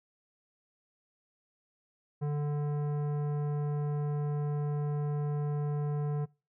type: tone with tanh clipping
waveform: sine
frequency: 146.83 Hz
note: D3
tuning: in tune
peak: -31 dBFS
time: 2.21-6.26 s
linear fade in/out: 20 ms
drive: 14 dB
effects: noise-tail reverb RT60 0.3 s tail -24 dB re dry